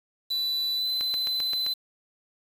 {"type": "tone with pitch glide", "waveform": "triangle", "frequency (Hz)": [3976, 4036], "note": ["B7", "B7"], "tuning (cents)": [11, 37], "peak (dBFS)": -24, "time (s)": [0.3, 1.74], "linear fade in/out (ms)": 10, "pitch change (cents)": 26, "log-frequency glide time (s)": [0.76, 0.9]}
{"type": "click train", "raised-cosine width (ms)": 0.2, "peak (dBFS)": -18, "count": 6, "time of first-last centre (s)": [1.01, 1.664], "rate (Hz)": 7.64}
{"effects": ["7-bit"]}